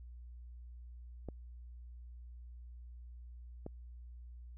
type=clicks; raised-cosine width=2 ms; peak=-29 dBFS; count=2; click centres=1.287 / 3.664 s; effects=added 60 Hz sine -48 dBFS peak until 4.57 s